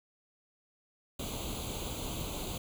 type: noise with comb filter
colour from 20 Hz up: pink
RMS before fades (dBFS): -38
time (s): 1.19-2.58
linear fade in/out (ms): 5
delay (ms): 0.28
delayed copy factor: +0.85
effects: none